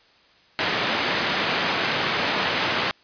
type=band-pass noise; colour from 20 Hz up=white; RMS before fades=-24 dBFS; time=0.59-2.91 s; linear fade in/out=0 ms; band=130 to 2900 Hz; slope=12 dB/octave; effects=white hiss -56 dBFS RMS until 3.03 s + resampled to 11025 Hz